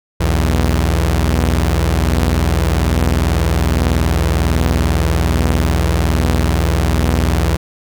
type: tone pair together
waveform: sawtooth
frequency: 61.74 / 81.91 Hz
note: B1 / E2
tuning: 0 / -10 cents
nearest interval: perfect fourth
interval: 490 cents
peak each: -11 dBFS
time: 0.2-7.57 s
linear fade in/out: 10 ms
effects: none